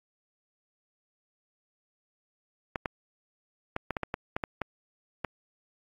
clicks, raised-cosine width 0.5 ms, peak -15 dBFS, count 11, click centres 2.758 / 2.858 / 3.764 / 3.907 / 3.968 / 4.033 / 4.141 / 4.365 / 4.438 / 4.617 / 5.247 s, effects AAC 64 kbps

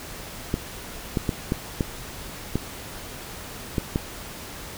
clicks, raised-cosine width 3 ms, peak -9 dBFS, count 8, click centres 0.541 / 1.172 / 1.292 / 1.521 / 1.808 / 2.556 / 3.782 / 3.959 s, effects pink hiss -38 dBFS RMS until 4.77 s

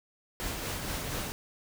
pink noise with tremolo, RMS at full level -34 dBFS, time 0.4-1.32 s, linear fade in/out 0 ms, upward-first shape sine, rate 4.2 Hz, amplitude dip 30%, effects none

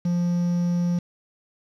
triangle tone with quantisation, 174.61 Hz, F3, in tune, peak -18 dBFS, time 0.05-0.99 s, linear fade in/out 5 ms, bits 7, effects low-pass 5000 Hz 12 dB/octave

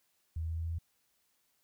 sine tone with pitch steps, 80.6 / 81.11 / 81.63 / 82.15 / 82.67 / 83.2 Hz, E2 / E2 / E2 / E2 / E2 / E2, -38 / -27 / -16 / -5 / +6 / +17 cents, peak -33 dBFS, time 0.36-0.786 s, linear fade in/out 5 ms, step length 71 ms, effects white hiss -75 dBFS RMS until 1.63 s

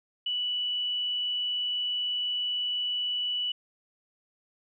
sine tone, 2958 Hz, F#7, 1 cent flat, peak -27 dBFS, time 0.26-3.52 s, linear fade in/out 5 ms, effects none

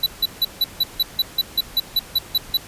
square tone bursts, 3959 Hz, B7, 3 cents sharp, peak -15 dBFS, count 14, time 0.03-2.572 s, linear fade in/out 5 ms, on 33 ms, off 160 ms, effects pink hiss -40 dBFS RMS until 2.67 s + resampled to 32000 Hz

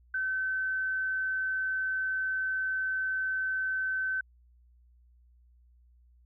sine tone, 1531 Hz, G6, 41 cents flat, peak -28 dBFS, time 0.14-4.21 s, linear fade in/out 5 ms, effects added 60 Hz sine -58 dBFS peak until 6.25 s

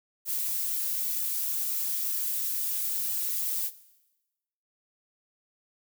violet noise with flanger, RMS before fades -30 dBFS, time 0.25-3.71 s, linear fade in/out 50 ms, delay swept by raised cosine 1.8 to 5.6 ms, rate 2.1 Hz, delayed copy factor -0.9, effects noise-tail reverb RT60 1.0 s tail -17 dB re dry

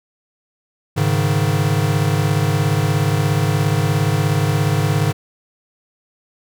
square chord, Ab suspended fourth, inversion none, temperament equal, 103.83 / 138.59 / 155.56 Hz, Ab2 / Db3 / Eb3, 0 / 0 / 0 cents, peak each -20 dBFS, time 0.96-5.13 s, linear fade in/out 20 ms, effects none

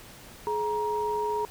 sine tone pair together, 423 / 943 Hz, G#4 / A#5, +32 / +20 cents, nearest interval octave + major second, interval 1388 cents, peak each -29 / -28 dBFS, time 0.47-1.45 s, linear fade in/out 0 ms, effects pink hiss -48 dBFS RMS until 1.5 s

